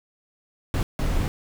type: noise bursts at uneven times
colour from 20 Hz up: brown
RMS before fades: -23 dBFS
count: 2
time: 0.74-0.83 / 0.99-1.28 s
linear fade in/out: 0 ms
effects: none